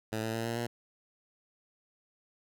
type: tone with pitch steps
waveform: 10% pulse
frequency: 110 / 112.05 / 114.14 / 116.27 / 118.44 Hz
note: A2 / A2 / A#2 / A#2 / A#2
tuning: 0 / +32 / -36 / -4 / +28 cents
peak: -24 dBFS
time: 0.12-0.67 s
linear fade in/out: 10 ms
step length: 110 ms
effects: none